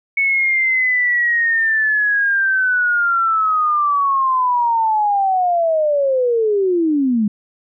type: linear sweep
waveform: sine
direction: down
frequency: 2217 to 201.6 Hz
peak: -13 dBFS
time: 0.17-7.28 s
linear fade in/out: 5 ms
effects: none